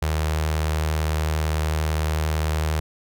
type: tone with notch filter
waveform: sawtooth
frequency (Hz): 77.78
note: D#2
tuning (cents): 0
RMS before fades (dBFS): -23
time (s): 0.02-2.8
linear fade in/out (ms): 5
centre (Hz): 250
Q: 1.1
effects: none